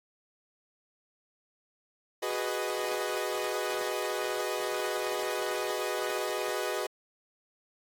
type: chord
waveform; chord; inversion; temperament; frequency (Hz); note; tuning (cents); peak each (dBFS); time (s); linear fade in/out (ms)
sawtooth; G# minor seventh; third; equal with one note detuned; 370 / 415.3 / 493.9 / 618.3; F#4 / G#4 / B4 / D#5; 0 / 0 / 0 / -11; -32; 2.22-6.87; 10
effects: AAC 64 kbps